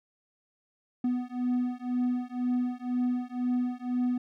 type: beating tone pair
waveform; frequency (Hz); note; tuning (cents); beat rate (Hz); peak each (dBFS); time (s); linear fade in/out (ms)
triangle; 246.9 / 248.9; B3 / B3; 0 / +14; 2; -28; 1.04-4.18; 5
effects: none